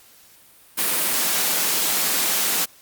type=high-pass noise; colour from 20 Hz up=white; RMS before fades=-21 dBFS; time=0.77-2.66 s; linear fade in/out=20 ms; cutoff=170 Hz; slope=24 dB/octave; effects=white hiss -51 dBFS RMS until 2.81 s + Opus 48 kbps